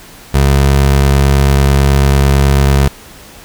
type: tone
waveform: 25% pulse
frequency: 69.1 Hz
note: C#2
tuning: 5 cents flat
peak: -3 dBFS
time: 0.34-2.88 s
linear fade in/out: 5 ms
effects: pink hiss -36 dBFS RMS until 3.44 s